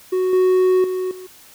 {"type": "tone with level steps", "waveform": "triangle", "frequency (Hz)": 370, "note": "F#4", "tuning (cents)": 0, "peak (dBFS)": [-14, -10, -18, -31], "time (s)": [0.12, 1.27], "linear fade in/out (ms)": 10, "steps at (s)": [0.33, 0.84, 1.11], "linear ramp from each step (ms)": 2, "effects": ["white hiss -46 dBFS RMS until 1.54 s"]}